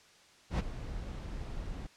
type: noise with ADSR envelope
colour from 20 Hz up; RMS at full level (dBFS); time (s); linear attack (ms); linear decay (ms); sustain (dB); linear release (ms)
brown; -25; 0.5-1.87; 91; 21; -15; 6
effects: white hiss -60 dBFS RMS until 1.96 s + low-pass 6000 Hz 12 dB/octave